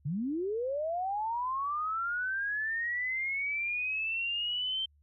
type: linear sweep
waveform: sine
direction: up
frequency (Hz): 130 to 3136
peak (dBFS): -30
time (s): 0.05-4.86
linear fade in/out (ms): 10
effects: added 73 Hz sine -62 dBFS peak until 5.02 s